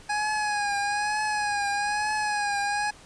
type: tone with vibrato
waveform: 25% pulse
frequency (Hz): 830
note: G#5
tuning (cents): -1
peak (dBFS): -21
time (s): 0.09-2.91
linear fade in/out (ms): 10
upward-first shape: triangle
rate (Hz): 1.1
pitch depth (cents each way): 52
effects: pink hiss -50 dBFS RMS until 3.05 s + resampled to 22050 Hz